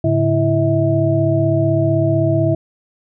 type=tone cluster; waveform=sine; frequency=107.2 / 143 / 330.6 / 645 Hz; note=A2 / D3 / E4 / E5; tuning=-45 / -46 / +5 / -38 cents; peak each=-18 dBFS; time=0.04-2.55 s; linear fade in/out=5 ms; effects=none